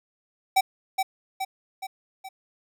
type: tone with echo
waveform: square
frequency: 767 Hz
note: G5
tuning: 38 cents flat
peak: -17 dBFS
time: 0.56-0.61 s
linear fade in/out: 10 ms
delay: 420 ms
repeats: 4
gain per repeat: -5 dB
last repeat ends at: 2.29 s
effects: none